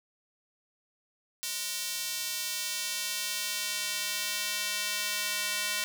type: tone with high-pass filter sweep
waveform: square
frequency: 207.7 Hz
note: G#3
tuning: in tune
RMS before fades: -33 dBFS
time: 1.43-5.84 s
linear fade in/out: 0 ms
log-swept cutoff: 4300 to 2200 Hz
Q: 0.75
effects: none